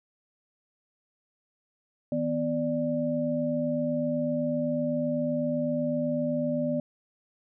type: tone cluster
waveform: sine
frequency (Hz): 160 / 247.9 / 589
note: D#3 / B3 / D5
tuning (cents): +49 / +7 / +5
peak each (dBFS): -34 / -28 / -29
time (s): 2.12-6.8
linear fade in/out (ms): 2
effects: none